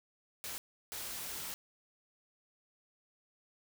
white noise bursts at uneven times, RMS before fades -42 dBFS, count 2, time 0.44-0.58 / 0.92-1.54 s, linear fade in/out 0 ms, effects none

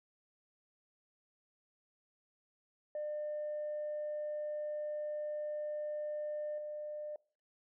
sine tone with level steps, 600 Hz, D5, 37 cents sharp, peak -35 / -39 dBFS, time 2.95-7.16 s, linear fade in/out 2 ms, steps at 6.58 s, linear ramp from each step 2 ms, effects noise-tail reverb RT60 0.5 s tail -25 dB re dry + tanh soft clip ceiling -33 dBFS

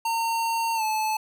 square tone with pitch glide, 914 to 868.2 Hz, A#5 to A5, -34 to -23 cents, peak -24 dBFS, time 0.05-1.17 s, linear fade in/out 5 ms, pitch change -89 cents, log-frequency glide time 0.75-0.83 s, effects none

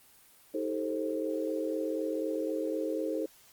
sine chord, A half-diminished seventh, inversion second, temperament just, 316.8 / 396 / 440 / 528 Hz, Eb4 / G4 / A4 / C5, +31 / +18 / 0 / +16 cents, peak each -34 / -40 / -35 / -35 dBFS, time 0.54-3.26 s, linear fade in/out 5 ms, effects white hiss -59 dBFS RMS until 3.52 s + Opus 24 kbps

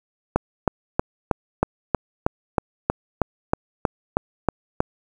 click train, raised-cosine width 1 ms, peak -3 dBFS, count 15, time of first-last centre 0.36-4.804 s, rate 3.15 Hz, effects 7-bit

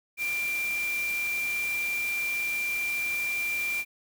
sine tone in noise, 2372 Hz, D7, 17 cents sharp, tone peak -27 dBFS, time 0.17-3.85 s, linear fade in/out 50 ms, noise white, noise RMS -39 dBFS, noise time 0.17-3.85 s, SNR +9 dB, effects none

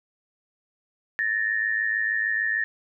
sine tone pair together, 1742 / 1848.6 Hz, A6 / A#6, -18 / -15 cents, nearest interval minor second, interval 103 cents, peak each -25 dBFS, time 1.19-2.64 s, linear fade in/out 0 ms, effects none

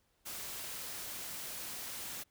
white noise, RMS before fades -43 dBFS, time 0.25-2.24 s, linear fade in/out 20 ms, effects pink hiss -75 dBFS RMS until 2.3 s

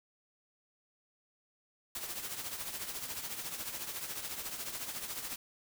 white noise with tremolo, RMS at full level -38 dBFS, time 1.95-5.36 s, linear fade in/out 2 ms, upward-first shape triangle, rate 14 Hz, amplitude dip 65%, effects none

